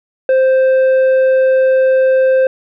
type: tone with tanh clipping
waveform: sine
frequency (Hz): 523.3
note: C5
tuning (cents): 0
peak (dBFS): -9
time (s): 0.29-2.47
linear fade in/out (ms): 2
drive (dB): 6
effects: none